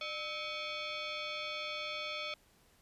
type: tone with frequency modulation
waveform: sine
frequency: 602 Hz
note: D5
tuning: 43 cents sharp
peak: -37 dBFS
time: 0.01-2.34 s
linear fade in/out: 2 ms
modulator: 950 Hz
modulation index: 3.9
effects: pink hiss -67 dBFS RMS until 2.81 s + resampled to 32000 Hz